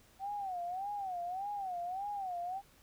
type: tone with vibrato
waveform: sine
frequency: 757 Hz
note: F#5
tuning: 39 cents sharp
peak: -36 dBFS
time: 0.19-2.62 s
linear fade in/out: 50 ms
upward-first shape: sine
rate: 1.7 Hz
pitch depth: 150 cents each way
effects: pink hiss -64 dBFS RMS until 2.82 s